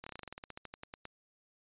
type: slowing click train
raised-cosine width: 0.3 ms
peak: -28 dBFS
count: 18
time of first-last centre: 0.04-1.054 s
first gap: 25 ms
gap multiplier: 1.1
effects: resampled to 8000 Hz